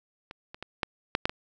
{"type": "clicks", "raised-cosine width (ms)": 0.3, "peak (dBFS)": [-25, -25, -21, -10, -7, -8, -18], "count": 7, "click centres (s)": [0.311, 0.545, 0.626, 0.832, 1.151, 1.255, 1.295], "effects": []}